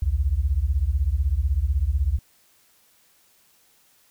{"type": "beating tone pair", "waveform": "sine", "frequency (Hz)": [61.2, 77.2], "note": ["B1", "D#2"], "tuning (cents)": [-15, -13], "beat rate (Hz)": 16, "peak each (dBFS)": -22, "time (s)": [0.02, 2.19], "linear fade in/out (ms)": 5, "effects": ["white hiss -60 dBFS RMS until 4.1 s"]}